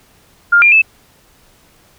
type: tone with pitch steps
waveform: sine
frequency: 1405 / 2398 / 2620 Hz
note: F6 / D7 / E7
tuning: +10 / +36 / -11 cents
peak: -5 dBFS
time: 0.52-0.82 s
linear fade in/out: 10 ms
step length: 100 ms
effects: pink hiss -50 dBFS RMS until 1.98 s